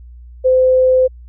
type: tone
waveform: sine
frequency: 514 Hz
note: C5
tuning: 31 cents flat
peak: -8 dBFS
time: 0.44-1.08 s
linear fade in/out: 20 ms
effects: added 60 Hz sine -34 dBFS peak until 1.28 s